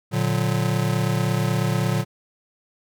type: chord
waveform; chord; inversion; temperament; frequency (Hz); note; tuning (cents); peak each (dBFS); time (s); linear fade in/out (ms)
square; Bb augmented; none; just; 116.54 / 145.68 / 182.1; Bb2 / D3 / F#3; 0 / -14 / -27; -24 / -25 / -26; 0.11-2.05; 50
effects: none